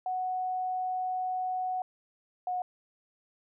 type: tone pair in turn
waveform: sine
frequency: 740 / 728.1 Hz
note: F#5 / F#5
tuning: 0 / -28 cents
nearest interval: unison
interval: 28 cents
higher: first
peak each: -29 / -29 dBFS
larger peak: neither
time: 0.06-1.82 / 2.47-2.62 s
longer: first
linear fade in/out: 2 ms
effects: none